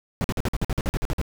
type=noise bursts; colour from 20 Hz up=brown; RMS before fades=-23 dBFS; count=13; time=0.21-1.214 s; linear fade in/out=0 ms; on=32 ms; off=49 ms; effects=none